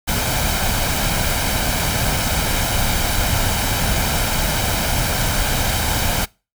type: noise with comb filter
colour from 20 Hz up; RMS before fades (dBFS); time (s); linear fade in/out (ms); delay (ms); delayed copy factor
pink; -19; 0.07-6.26; 20; 1.3; +0.5
effects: noise-tail reverb RT60 0.3 s tail -24 dB re dry